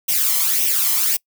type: noise with flanger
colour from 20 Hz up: blue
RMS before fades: -18 dBFS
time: 0.08-1.17 s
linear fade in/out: 10 ms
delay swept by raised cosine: 0.34 to 0.98 ms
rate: 1.8 Hz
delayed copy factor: +0.65
effects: noise-tail reverb RT60 0.1 s tail -25 dB re dry